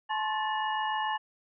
sine tone cluster, 863 / 1030 / 1077 / 1755 / 2887 Hz, A5 / C6 / C6 / A6 / F#7, -34 / -28 / +50 / -5 / -43 cents, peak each -30 / -39 / -37 / -35 / -39 dBFS, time 0.09-1.18 s, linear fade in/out 20 ms, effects none

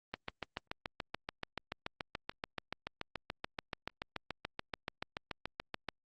click train, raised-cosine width 0.3 ms, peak -21 dBFS, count 41, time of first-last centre 0.14-5.887 s, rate 6.96 Hz, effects Opus 24 kbps

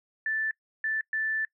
sine tone bursts at uneven times, 1760 Hz, A6, in tune, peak -26 dBFS, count 3, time 0.26-0.51 / 0.84-1.01 / 1.13-1.45 s, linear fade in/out 2 ms, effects noise-tail reverb RT60 0.1 s tail -24 dB re dry

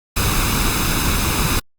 pink noise with comb filter, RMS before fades -18 dBFS, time 0.16-1.6 s, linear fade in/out 10 ms, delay 0.79 ms, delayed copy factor +0.55, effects Opus 48 kbps

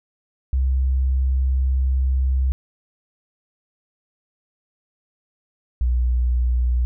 sine tone pair in turn, 65.41 / 61.15 Hz, C2 / B1, 0 / -16 cents, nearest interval minor second, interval 116 cents, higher first, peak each -16 dBFS, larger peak neither, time 0.53-2.52 / 5.81-6.85 s, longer first, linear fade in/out 0 ms, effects none

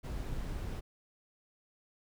brown noise, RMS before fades -38 dBFS, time 0.03-0.81 s, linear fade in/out 20 ms, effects none

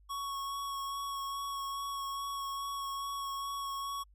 square tone with vibrato, 1108.7 Hz, C#6, in tune, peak -36 dBFS, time 0.09-4.04 s, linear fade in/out 20 ms, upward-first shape sine, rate 2.4 Hz, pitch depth 14 cents each way, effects added 50 Hz sine -58 dBFS peak until 4.14 s + MP3 64 kbps

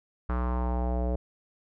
square tone with low-pass filter sweep, 61.5 Hz, B1, 7 cents flat, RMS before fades -28 dBFS, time 0.29-1.16 s, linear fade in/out 5 ms, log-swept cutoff 1300 to 580 Hz, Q 3.1, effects none

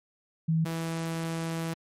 sine / sawtooth tone pair in turn, 161.6 / 164.33 Hz, E3 / E3, -34 / -5 cents, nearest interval unison, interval 29 cents, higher second, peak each -22 / -26 dBFS, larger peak first, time 0.48-0.65 / 0.65-1.74 s, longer second, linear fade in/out 10 ms, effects MP3 64 kbps

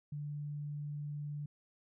sine tone, 146.83 Hz, D3, in tune, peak -38 dBFS, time 0.12-1.46 s, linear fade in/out 5 ms, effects none

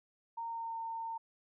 sine tone with pitch glide, 922 to 909.8 Hz, A#5 to A#5, -19 to -42 cents, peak -37 dBFS, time 0.37-1.18 s, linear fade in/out 10 ms, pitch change -23 cents, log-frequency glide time 0.47-0.77 s, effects none

